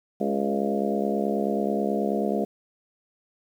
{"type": "harmonic tone with a mistuned harmonic", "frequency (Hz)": 69.3, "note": "C#2", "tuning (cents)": 0, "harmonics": [3, 4, 5, 6, 7, 8, 9, 10], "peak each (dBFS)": [-27, -32, -33, -30, -32, -35, -32, -32], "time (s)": [0.2, 2.45], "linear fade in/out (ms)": 10, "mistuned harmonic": 6, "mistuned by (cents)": -20, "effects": ["9-bit"]}